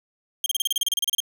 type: tone bursts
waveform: sawtooth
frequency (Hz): 3200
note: G7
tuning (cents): +35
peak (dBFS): -17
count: 15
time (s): 0.44-1.203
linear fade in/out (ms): 2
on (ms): 21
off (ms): 32
effects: none